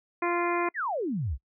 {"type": "harmonic tone", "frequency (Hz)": 347.2, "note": "F4", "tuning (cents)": -10, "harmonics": [1, 2, 3, 4, 5, 6, 7], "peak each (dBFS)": [-28, -33, -30, -37, -38, -36, -38], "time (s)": [0.22, 0.69], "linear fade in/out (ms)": 5}
{"type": "exponential sweep", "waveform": "sine", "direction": "down", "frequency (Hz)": [2093, 55], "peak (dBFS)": -27, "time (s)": [0.74, 1.38], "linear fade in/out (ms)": 50}
{"effects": ["noise-tail reverb RT60 0.1 s tail -26 dB re dry"]}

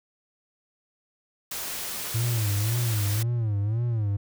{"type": "noise", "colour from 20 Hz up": "white", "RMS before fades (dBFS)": -33, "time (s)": [1.51, 3.23], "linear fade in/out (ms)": 5}
{"type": "tone with vibrato", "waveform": "triangle", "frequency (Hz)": 110, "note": "A2", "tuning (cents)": 0, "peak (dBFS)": -21, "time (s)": [2.14, 4.17], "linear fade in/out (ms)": 10, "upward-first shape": "sine", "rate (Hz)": 1.9, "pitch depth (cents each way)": 160}
{"effects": []}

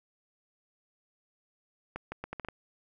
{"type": "accelerating click train", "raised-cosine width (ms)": 0.5, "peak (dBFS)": -22, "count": 7, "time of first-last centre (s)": [1.96, 2.486], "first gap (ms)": 160, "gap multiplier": 0.75, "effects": []}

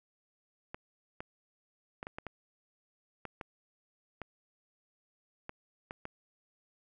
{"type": "clicks", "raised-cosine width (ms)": 0.5, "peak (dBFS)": -25, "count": 12, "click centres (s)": [0.745, 1.205, 2.029, 2.069, 2.185, 2.267, 3.253, 3.412, 4.217, 5.494, 5.909, 6.054], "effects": []}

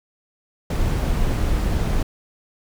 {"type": "noise", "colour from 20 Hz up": "brown", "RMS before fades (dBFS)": -20, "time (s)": [0.7, 2.03], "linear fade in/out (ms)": 5, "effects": []}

